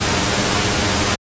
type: noise with comb filter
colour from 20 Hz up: pink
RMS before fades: -17 dBFS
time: 0-1.16 s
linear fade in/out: 20 ms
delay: 9.8 ms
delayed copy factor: +0.6
effects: high-pass 60 Hz 12 dB/octave + resampled to 16000 Hz